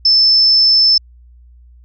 sine tone, 5274 Hz, E8, in tune, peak -7 dBFS, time 0.05-0.98 s, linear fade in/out 5 ms, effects added 60 Hz sine -40 dBFS peak until 1.84 s

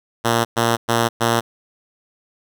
5% pulse tone bursts, 116.54 Hz, A#2, in tune, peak -4 dBFS, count 4, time 0.24-1.41 s, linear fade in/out 20 ms, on 210 ms, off 110 ms, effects none

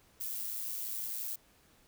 violet noise with amplitude modulation, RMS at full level -36 dBFS, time 0.2-1.36 s, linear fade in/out 10 ms, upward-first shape sine, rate 111 Hz, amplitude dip 50%, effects pink hiss -65 dBFS RMS until 1.87 s

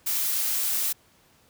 blue noise, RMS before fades -26 dBFS, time 0.06-0.93 s, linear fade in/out 10 ms, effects pink hiss -60 dBFS RMS until 1.49 s + high-pass 60 Hz 12 dB/octave

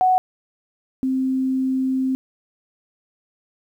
sine tone pair in turn, 742 / 261.9 Hz, F#5 / C4, +5 / +2 cents, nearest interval octave + tritone, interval 1803 cents, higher first, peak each -13 / -18 dBFS, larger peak first, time 0.01-0.18 / 1.03-2.15 s, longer second, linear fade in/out 0 ms, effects 9-bit

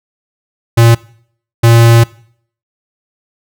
square tone bursts at uneven times, 116.2 Hz, A#2, 5 cents flat, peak -4 dBFS, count 2, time 0.77-0.95 / 1.63-2.04 s, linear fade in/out 10 ms, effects noise-tail reverb RT60 0.6 s tail -22 dB re dry

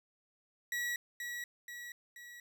40% pulse tone with echo, 1927 Hz, B6, 43 cents flat, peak -33 dBFS, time 0.72-0.96 s, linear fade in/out 2 ms, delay 480 ms, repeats 3, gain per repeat -5 dB, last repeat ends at 2.4 s, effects none

